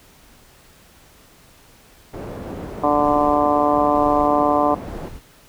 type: low-pass noise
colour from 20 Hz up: white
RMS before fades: -32 dBFS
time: 2.13-5.09 s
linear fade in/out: 10 ms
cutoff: 500 Hz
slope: 12 dB/octave
type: harmonic tone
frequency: 147 Hz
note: D3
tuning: 2 cents sharp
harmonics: 2 / 3 / 4 / 5 / 6 / 7 / 8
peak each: -21 / -26 / -20 / -20 / -26 / -21 / -26 dBFS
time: 2.83-4.75 s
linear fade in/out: 10 ms
type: noise bursts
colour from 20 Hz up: brown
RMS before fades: -35 dBFS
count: 3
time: 3.02-5.2 s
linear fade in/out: 20 ms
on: 340 ms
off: 580 ms
effects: pink hiss -50 dBFS RMS until 5.48 s